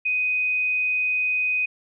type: tone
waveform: sine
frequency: 2500 Hz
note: D#7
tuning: 8 cents sharp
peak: -20 dBFS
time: 0.05-1.66 s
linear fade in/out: 10 ms
effects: none